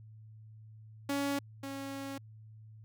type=tone pair in turn; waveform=sawtooth; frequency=280.7 / 274.4 Hz; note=C#4 / C#4; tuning=+22 / -17 cents; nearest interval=unison; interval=39 cents; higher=first; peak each=-27 / -35 dBFS; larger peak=first; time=1.09-1.39 / 1.63-2.18 s; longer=second; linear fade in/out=5 ms; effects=added 109 Hz sine -50 dBFS peak until 2.84 s